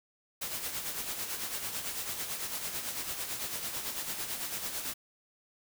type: noise with tremolo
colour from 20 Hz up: white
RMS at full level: -35 dBFS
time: 0.41-4.94 s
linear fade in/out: 10 ms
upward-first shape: sine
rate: 9 Hz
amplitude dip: 50%
effects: none